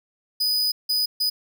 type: tone bursts at uneven times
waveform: 45% pulse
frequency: 4978 Hz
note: D#8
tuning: in tune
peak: -19 dBFS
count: 3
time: 0.4-0.72 / 0.89-1.06 / 1.2-1.3 s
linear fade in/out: 10 ms
effects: none